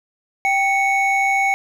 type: tone pair together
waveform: triangle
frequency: 783.8 / 2217 Hz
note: G5 / C#7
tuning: 0 / 0 cents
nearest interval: octave + tritone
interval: 1800 cents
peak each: -16 dBFS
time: 0.45-1.54 s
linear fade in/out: 0 ms
effects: none